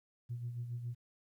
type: tone with tremolo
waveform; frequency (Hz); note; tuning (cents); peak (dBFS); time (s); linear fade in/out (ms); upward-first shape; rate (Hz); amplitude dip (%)
sine; 120; B2; -49; -35; 0.29-0.95; 20; sine; 7.2; 55
effects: tanh soft clip ceiling -32 dBFS + 12-bit